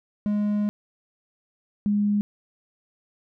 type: tone pair in turn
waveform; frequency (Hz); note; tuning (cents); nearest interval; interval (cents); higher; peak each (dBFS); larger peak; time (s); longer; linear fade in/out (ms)
triangle / sine; 207.7 / 206; G#3 / G#3; 0 / -14; unison; 14; first; -19; neither; 0.26-0.69 / 1.86-2.21; first; 0
effects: none